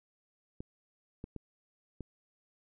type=clicks; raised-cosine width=3 ms; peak=-28 dBFS; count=4; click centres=0.605 / 1.241 / 1.363 / 2.007 s; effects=none